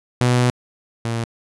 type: tone pair in turn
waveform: sawtooth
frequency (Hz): 123.47 / 115.56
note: B2 / A#2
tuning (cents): 0 / -15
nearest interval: minor second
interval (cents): 115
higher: first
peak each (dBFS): -10 / -17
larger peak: first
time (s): 0.21-0.5 / 1.05-1.24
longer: first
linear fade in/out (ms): 0
effects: resampled to 24000 Hz